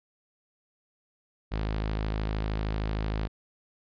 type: tone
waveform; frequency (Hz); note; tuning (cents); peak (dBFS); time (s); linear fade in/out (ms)
sawtooth; 53.1; G#1; +39; -24; 1.51-3.28; 20
effects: resampled to 11025 Hz